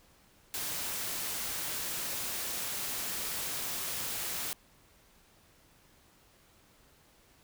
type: noise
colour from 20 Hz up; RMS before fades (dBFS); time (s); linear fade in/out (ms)
white; -36; 0.54-4.53; 0
effects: pink hiss -63 dBFS RMS until 7.43 s

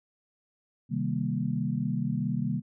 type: chord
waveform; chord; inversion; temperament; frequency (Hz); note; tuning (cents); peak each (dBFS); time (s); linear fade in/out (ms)
sine; C minor seventh; none; equal; 130.81 / 155.56 / 196 / 233.1; C3 / Eb3 / G3 / Bb3; 0 / 0 / 0 / 0; -32; 0.89-2.62; 50
effects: none

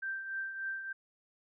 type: tone with tremolo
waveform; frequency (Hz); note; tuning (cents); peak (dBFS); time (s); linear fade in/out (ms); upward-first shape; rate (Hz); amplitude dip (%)
sine; 1568; G6; 0; -33; 0.02-0.93; 10; triangle; 3.4; 60
effects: none

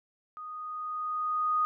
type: tone with level ramp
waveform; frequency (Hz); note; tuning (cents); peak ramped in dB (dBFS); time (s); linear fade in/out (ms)
sine; 1240; D#6; -6; -39 to -23; 0.37-1.65; 0
effects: none

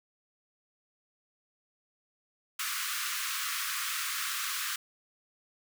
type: high-pass noise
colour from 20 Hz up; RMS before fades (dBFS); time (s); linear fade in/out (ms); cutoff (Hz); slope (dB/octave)
pink; -34; 2.59-4.76; 5; 1100; 96
effects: none

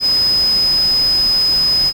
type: tone in noise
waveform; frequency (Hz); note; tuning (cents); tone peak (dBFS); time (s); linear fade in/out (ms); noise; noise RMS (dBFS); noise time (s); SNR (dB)
sine; 5040; D#8; +21; -11; 0-1.93; 50; pink; -29; 0-1.93; +15
effects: none

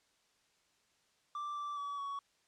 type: tone with pitch steps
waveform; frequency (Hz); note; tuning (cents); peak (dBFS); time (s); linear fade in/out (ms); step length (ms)
triangle; 1175 / 1168 / 1142 / 1121; D6 / D6 / D6 / C#6; +1 / -10 / -49 / +19; -36; 1.35-2.19; 2; 210
effects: white hiss -73 dBFS RMS until 2.47 s + low-pass 7000 Hz 12 dB/octave

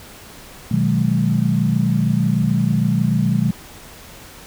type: chord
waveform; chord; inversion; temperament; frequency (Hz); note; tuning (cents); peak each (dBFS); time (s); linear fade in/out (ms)
sine; G# minor seventh; first; equal with one note detuned; 123.47 / 155.56 / 185 / 211.5; B2 / D#3 / F#3 / G#3; 0 / 0 / 0 / +32; -20; 0.71-3.51; 5
effects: pink hiss -40 dBFS RMS until 4.46 s

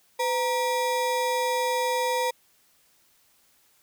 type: ring-modulated tone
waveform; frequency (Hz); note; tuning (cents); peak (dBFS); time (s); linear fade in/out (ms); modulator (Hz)
square; 720; F#5; -47; -21; 0.19-2.31; 10; 216
effects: white hiss -63 dBFS RMS until 3.82 s

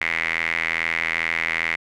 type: tone with band-pass filter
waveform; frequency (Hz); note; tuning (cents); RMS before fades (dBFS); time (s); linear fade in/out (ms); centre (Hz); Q
sawtooth; 82.41; E2; 0; -24; 0.01-1.76; 5; 2100; 7.8
effects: none

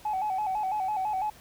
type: tone with vibrato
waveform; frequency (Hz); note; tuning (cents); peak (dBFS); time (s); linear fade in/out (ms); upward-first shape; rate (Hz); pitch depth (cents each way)
sine; 802; G5; +39; -25; 0.05-1.3; 5; square; 6; 100
effects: tanh soft clip ceiling -23 dBFS + pink hiss -53 dBFS RMS until 1.4 s

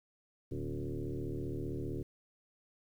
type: tone with frequency modulation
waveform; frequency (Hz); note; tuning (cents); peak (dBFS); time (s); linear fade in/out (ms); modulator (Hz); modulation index
sine; 130.8; C3; 0; -35; 0.51-2.03; 10; 75.2; 3.9
effects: 11-bit

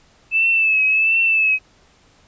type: tone with vibrato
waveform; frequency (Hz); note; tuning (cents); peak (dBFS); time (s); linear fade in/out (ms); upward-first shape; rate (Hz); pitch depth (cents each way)
sine; 2622; E7; -10; -13; 0.31-1.59; 50; triangle; 1.4; 57
effects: pink hiss -54 dBFS RMS until 2.27 s + resampled to 16000 Hz

